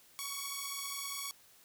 5% pulse beating tone pair, 1111 / 1126 Hz, C#6 / C#6, +4 / +27 cents, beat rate 15 Hz, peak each -29 dBFS, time 0.19-1.31 s, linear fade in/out 0 ms, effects white hiss -62 dBFS RMS until 1.64 s

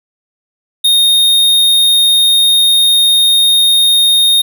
square tone, 3699 Hz, A#7, 14 cents flat, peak -7 dBFS, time 0.84-4.42 s, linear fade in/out 10 ms, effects none

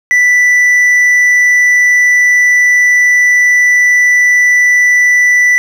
sine tone with hard clipping, 1975.5 Hz, B6, in tune, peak -6 dBFS, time 0.11-5.58 s, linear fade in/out 0 ms, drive 3 dB, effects none

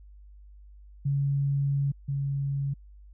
sine tone pair in turn, 140 / 139.19 Hz, C#3 / C#3, +18 / +7 cents, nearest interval unison, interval 11 cents, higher first, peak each -23 / -26 dBFS, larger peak first, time 1.05-1.92 / 2.08-2.74 s, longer first, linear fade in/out 10 ms, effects added 50 Hz sine -47 dBFS peak until 3.13 s

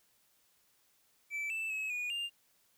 triangle tone with pitch steps, 2318 / 2645 / 2572 / 2454 / 2801 Hz, D7 / E7 / E7 / D#7 / F7, -23 / +5 / -43 / -25 / +4 cents, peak -33 dBFS, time 1.3-2.3 s, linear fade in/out 50 ms, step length 200 ms, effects white hiss -71 dBFS RMS until 2.77 s

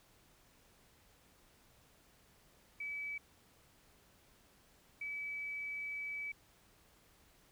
sine tone bursts at uneven times, 2293 Hz, D7, 42 cents flat, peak -39 dBFS, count 2, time 2.8-3.18 / 5.01-6.32 s, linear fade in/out 5 ms, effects pink hiss -67 dBFS RMS until 7.51 s

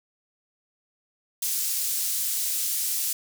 pink high-pass noise, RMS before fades -27 dBFS, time 1.42-3.13 s, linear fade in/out 5 ms, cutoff 7100 Hz, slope 12 dB/octave, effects none

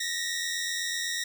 15% pulse tone pair together, 1839 / 1927 Hz, A#6 / B6, -24 / -43 cents, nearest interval minor second, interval 81 cents, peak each -26 dBFS, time 0-1.24 s, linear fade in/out 5 ms, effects none

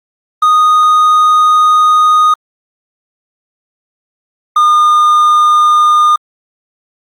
triangle tone pair in turn, 1239 / 1216.3 Hz, D#6 / D#6, -8 / -40 cents, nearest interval unison, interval 32 cents, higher first, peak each -3 dBFS, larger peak neither, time 0.42-2.34 / 4.56-6.16 s, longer first, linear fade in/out 5 ms, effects Opus 32 kbps

